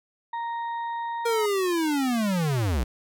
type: harmonic tone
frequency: 932.3 Hz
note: A#5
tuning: in tune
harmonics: 1 / 2 / 4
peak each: -28 / -40 / -50 dBFS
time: 0.33-1.46 s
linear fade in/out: 5 ms
type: linear sweep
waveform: square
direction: down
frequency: 471.7 to 54.2 Hz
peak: -23 dBFS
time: 1.25-2.84 s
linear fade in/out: 10 ms
effects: none